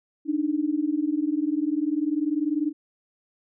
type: tone pair together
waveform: sine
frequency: 290.9 / 311.1 Hz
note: D4 / D#4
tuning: -16 / 0 cents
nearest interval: minor second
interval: 116 cents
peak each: -25 dBFS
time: 0.25-2.73 s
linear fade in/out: 50 ms
effects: none